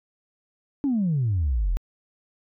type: exponential sweep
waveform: sine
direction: down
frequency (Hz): 293.7 to 37.58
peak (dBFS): -19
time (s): 0.84-1.77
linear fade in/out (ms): 0
effects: tanh soft clip ceiling -17 dBFS

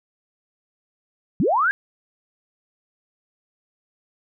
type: linear sweep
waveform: sine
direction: up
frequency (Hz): 136.6 to 1661.2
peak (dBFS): -16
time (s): 1.4-1.71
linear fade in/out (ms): 0
effects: none

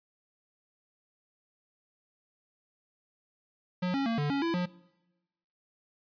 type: tone with pitch steps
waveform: square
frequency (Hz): 180.8 / 274.5 / 229 / 146.3 / 278.9 / 334.2 / 178.8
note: F#3 / C#4 / A#3 / D3 / C#4 / E4 / F3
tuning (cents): -40 / -17 / -31 / -6 / +11 / +24 / +41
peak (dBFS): -28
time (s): 3.82-4.66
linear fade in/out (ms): 10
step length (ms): 120
effects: noise-tail reverb RT60 1.0 s tail -22 dB re dry + resampled to 11025 Hz

